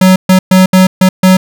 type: tone bursts at uneven times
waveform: square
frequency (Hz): 186.4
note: F#3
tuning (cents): +13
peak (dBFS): -3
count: 6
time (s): 0.01-0.16 / 0.29-0.39 / 0.51-0.66 / 0.73-0.87 / 1.01-1.09 / 1.23-1.37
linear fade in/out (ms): 5
effects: none